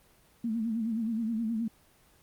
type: tone with vibrato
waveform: sine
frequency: 225.3 Hz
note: A3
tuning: 41 cents sharp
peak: -28 dBFS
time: 0.44-1.68 s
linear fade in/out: 5 ms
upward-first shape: sine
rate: 9.5 Hz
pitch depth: 81 cents each way
effects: pink hiss -62 dBFS RMS until 2.22 s + Opus 24 kbps